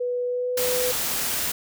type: tone with pitch glide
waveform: sine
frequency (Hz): 491.9 to 498.8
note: B4 to B4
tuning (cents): -7 to +17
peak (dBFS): -23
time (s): 0-0.92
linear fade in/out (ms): 10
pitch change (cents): +24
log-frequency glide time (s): 0.26-0.56
type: noise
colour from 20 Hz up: white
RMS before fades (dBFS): -26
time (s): 0.57-1.52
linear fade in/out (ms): 5
effects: none